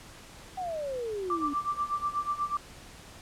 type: exponential sweep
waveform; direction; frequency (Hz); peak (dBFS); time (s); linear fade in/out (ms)
sine; down; 767 to 277.2; -31; 0.57-1.54; 10
type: tone with tremolo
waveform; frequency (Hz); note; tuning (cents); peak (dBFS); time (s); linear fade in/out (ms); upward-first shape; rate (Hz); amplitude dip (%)
sine; 1174.7; D6; 0; -25; 1.3-2.57; 2; sine; 8.2; 85
effects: pink hiss -49 dBFS RMS until 3.21 s + low-pass 10000 Hz 12 dB/octave